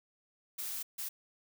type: noise bursts at uneven times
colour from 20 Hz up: blue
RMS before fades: -39 dBFS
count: 2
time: 0.58-0.83 / 0.98-1.09 s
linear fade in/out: 10 ms
effects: none